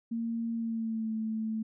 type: tone with pitch glide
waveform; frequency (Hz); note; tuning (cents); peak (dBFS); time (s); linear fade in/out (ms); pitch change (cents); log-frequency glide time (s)
sine; 230 to 220.2; A#3 to A3; -23 to +2; -30; 0.11-1.63; 10; -75; 0.54-1.13
effects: none